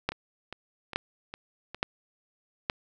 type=two click trains; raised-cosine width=0.3 ms; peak=-10 / -22 dBFS; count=4 / 5; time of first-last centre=0.09-2.699 / 0.12-1.746 s; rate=1.15 / 2.46 Hz; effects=none